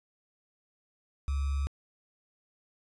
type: tone with sample-and-hold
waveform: sine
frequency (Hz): 70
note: C#2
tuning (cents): +18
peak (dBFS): -27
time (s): 1.28-1.67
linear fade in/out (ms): 0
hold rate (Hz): 1225
effects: resampled to 22050 Hz